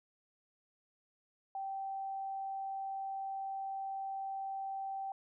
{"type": "tone", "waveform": "sine", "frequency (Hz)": 778, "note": "G5", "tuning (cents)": -13, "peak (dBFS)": -37, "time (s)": [1.55, 5.12], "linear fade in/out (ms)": 2, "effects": []}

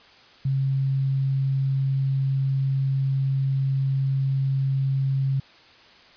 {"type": "tone", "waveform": "sine", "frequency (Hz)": 135.3, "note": "C#3", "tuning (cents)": -42, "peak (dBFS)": -20, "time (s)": [0.45, 5.4], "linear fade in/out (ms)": 5, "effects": ["white hiss -51 dBFS RMS until 6.16 s", "resampled to 11025 Hz"]}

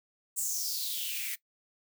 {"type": "noise with high-pass filter sweep", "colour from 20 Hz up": "blue", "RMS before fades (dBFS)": -34, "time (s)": [0.36, 1.36], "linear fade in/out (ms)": 20, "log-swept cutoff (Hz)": [8000, 1900], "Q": 5.2, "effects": ["noise-tail reverb RT60 0.1 s tail -19 dB re dry"]}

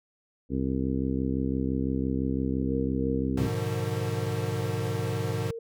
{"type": "harmonic tone", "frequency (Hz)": 65.9, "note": "C2", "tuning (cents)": 13, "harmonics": [1, 2, 3, 4, 5, 6, 7], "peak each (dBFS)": [-33, -33, -32, -29, -36, -38, -38], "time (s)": [0.49, 3.5], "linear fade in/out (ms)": 50}
{"type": "tone with pitch glide", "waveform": "sine", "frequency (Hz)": [464.9, 459.3], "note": ["A#4", "A#4"], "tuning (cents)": [-5, -26], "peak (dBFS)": -34, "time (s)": [2.62, 5.59], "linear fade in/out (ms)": 5, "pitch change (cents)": -21, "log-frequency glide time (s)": [2.82, 4.35]}
{"type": "chord", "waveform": "square", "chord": "G# diminished seventh", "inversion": "none", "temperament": "equal", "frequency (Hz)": [103.83, 123.47, 146.83, 174.61], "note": ["G#2", "B2", "D3", "F3"], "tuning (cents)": [0, 0, 0, 0], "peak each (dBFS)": [-32, -33, -38, -38], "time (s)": [3.37, 5.51], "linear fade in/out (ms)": 5}
{"effects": []}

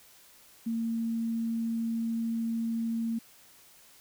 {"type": "tone", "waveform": "sine", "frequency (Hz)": 228.4, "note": "A#3", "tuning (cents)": -35, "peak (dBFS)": -28, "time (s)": [0.66, 3.19], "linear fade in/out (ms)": 10, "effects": ["white hiss -57 dBFS RMS until 4 s"]}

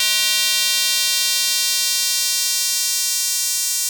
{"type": "tone with high-pass filter sweep", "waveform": "square", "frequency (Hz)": 212.8, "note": "G#3", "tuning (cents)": 42, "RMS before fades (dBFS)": -19, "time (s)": [0, 3.89], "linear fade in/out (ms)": 2, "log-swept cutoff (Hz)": [3400, 6400], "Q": 1.4, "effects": []}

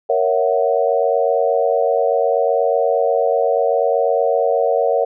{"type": "chord", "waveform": "sine", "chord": "F# dominant seventh", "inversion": "first", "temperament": "equal", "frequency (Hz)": [466.2, 554.4, 659.3, 740], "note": ["A#4", "C#5", "E5", "F#5"], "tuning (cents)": [0, 0, 0, 0], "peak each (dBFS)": [-18, -18, -20, -21], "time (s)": [0.09, 5.05], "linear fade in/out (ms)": 10, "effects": []}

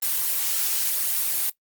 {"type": "noise with flanger", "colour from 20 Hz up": "blue", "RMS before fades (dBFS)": -24, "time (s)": [0.02, 1.5], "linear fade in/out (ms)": 5, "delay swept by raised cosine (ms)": [0.81, 5.71], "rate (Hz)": 3.8, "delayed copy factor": -0.6, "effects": ["noise-tail reverb RT60 0.1 s tail -21 dB re dry", "Opus 24 kbps"]}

